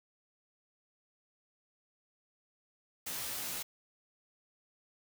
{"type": "noise with comb filter", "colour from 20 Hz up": "white", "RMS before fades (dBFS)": -39, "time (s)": [3.06, 3.63], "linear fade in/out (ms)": 10, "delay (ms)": 16, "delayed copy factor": 0.75, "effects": []}